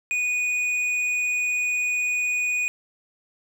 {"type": "tone with hard clipping", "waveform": "sine", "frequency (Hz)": 2471, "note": "D#7", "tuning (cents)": -13, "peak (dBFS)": -23, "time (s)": [0.11, 2.68], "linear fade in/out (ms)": 0, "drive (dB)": 6, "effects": []}